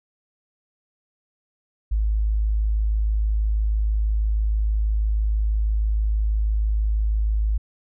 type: tone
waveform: sine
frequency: 53.1 Hz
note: G#1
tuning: 39 cents sharp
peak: -18 dBFS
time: 1.91-7.58 s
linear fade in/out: 10 ms
effects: none